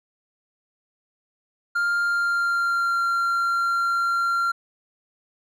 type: tone with pitch glide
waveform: triangle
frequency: 1400 to 1379.1 Hz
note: F6 to F6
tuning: +4 to -22 cents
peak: -18 dBFS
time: 1.75-4.52 s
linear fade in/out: 10 ms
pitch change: -26 cents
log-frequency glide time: 2.03-3.02 s
effects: none